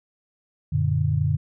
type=chord; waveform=sine; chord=Gb augmented; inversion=none; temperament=equal; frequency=92.5 / 116.54 / 146.83 Hz; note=Gb2 / Bb2 / D3; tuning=0 / 0 / 0 cents; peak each=-24 / -25 / -22 dBFS; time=0.72-1.37 s; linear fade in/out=10 ms; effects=none